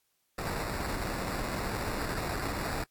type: noise with sample-and-hold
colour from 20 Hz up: pink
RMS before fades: -34 dBFS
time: 0.38-2.84 s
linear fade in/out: 5 ms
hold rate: 3150 Hz
effects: white hiss -75 dBFS RMS until 2.9 s + AAC 64 kbps